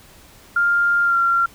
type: tone with pitch glide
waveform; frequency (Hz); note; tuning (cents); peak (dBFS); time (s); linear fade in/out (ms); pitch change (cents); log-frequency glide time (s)
sine; 1400 to 1375.9; F6 to F6; +4 to -26; -14; 0.56-1.46; 5; -30; 1.04-1.16
effects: pink hiss -47 dBFS RMS until 1.54 s